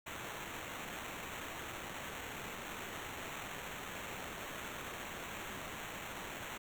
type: noise with sample-and-hold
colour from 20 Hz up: violet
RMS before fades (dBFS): -45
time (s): 0.06-6.58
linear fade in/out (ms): 10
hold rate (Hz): 4900
effects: none